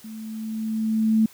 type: tone with level ramp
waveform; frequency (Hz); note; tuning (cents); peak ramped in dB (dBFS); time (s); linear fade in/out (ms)
sine; 220; A3; 0; -35 to -14; 0.04-1.26; 5
effects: white hiss -50 dBFS RMS until 1.33 s